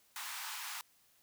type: high-pass noise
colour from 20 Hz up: pink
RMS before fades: -43 dBFS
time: 0.16-0.81 s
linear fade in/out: 0 ms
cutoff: 840 Hz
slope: 48 dB/octave
effects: white hiss -69 dBFS RMS until 1.22 s